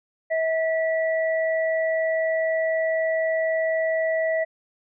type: tone pair together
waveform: sine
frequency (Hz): 645.1 / 1954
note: E5 / B6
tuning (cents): -38 / -19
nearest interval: octave + perfect fifth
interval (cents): 1919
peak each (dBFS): -21 / -28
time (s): 0.3-4.45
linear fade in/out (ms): 20
effects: none